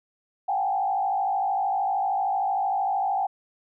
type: tone with frequency modulation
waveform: sine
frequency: 784 Hz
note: G5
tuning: in tune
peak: -22 dBFS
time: 0.48-3.27 s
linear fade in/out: 10 ms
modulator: 53.1 Hz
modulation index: 1.1
effects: none